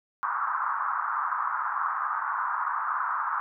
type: band-pass noise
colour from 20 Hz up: pink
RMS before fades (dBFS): -29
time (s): 0.23-3.4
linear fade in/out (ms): 0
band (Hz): 980 to 1400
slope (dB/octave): 48
effects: none